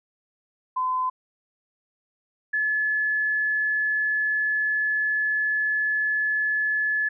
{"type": "tone pair in turn", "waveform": "sine", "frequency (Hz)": [1021, 1717.1], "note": ["C6", "A6"], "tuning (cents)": [-43, -43], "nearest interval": "major sixth", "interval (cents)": 900, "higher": "second", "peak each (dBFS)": [-22, -21], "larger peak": "second", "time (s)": [[0.76, 1.1], [2.53, 7.09]], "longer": "second", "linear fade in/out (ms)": 10, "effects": []}